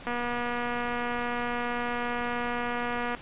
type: click train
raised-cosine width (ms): 0.5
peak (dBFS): -17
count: 743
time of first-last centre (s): 0.07-3.149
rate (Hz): 241
effects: pink hiss -45 dBFS RMS until 3.21 s + resampled to 8000 Hz